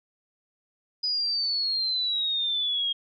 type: exponential sweep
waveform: sine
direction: down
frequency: 4978 to 3239 Hz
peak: -24 dBFS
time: 1.03-2.93 s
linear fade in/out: 10 ms
effects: none